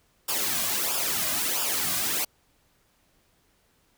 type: noise with flanger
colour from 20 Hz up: white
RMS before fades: -27 dBFS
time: 0.28-2.25 s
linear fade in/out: 10 ms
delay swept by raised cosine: 0.48 to 2.28 ms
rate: 1.5 Hz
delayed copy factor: -0.7
effects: pink hiss -66 dBFS RMS until 3.97 s